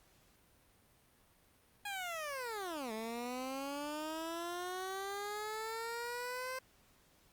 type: linear two-way sweep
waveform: 15% pulse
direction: down then up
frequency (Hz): 830.6 to 216.2 to 521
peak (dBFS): -33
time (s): 1.85-6.59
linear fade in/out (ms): 5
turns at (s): 2.92
effects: pink hiss -68 dBFS RMS until 7.32 s + Opus 48 kbps